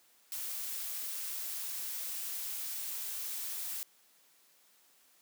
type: noise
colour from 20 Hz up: blue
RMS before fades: -39 dBFS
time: 0.32-3.83 s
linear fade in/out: 0 ms
effects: white hiss -66 dBFS RMS until 5.21 s + high-pass 200 Hz 12 dB/octave